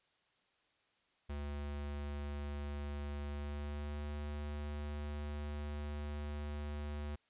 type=tone with pitch glide; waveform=square; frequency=72.4 to 73.67 Hz; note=D2 to D2; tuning=-24 to +6 cents; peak=-40 dBFS; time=1.29-7.16 s; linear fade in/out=10 ms; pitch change=+30 cents; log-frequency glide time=3.3-4.06 s; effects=white hiss -75 dBFS RMS until 7.29 s + resampled to 8000 Hz